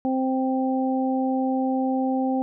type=harmonic tone; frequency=261.6 Hz; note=C4; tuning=in tune; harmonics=1 / 2 / 3; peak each=-22 / -29 / -28 dBFS; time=0.05-2.42 s; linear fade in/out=0 ms; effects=none